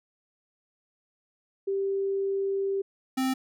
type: tone pair in turn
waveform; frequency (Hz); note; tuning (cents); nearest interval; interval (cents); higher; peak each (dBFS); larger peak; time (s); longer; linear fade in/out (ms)
sine / square; 392 / 261.6; G4 / C4; 0 / 0; perfect fifth; 700; first; -25 / -25; neither; 1.67-2.82 / 3.17-3.34; first; 10
effects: none